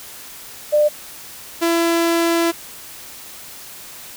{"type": "tone pair in turn", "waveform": ["sine", "sawtooth"], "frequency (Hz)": [597, 335.8], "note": ["D5", "E4"], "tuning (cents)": [28, 32], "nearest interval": "minor seventh", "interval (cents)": 996, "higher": "first", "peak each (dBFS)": -11, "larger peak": "neither", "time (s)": [[0.72, 0.89], [1.61, 2.52]], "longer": "second", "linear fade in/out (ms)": 20, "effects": ["white hiss -37 dBFS RMS until 4.16 s"]}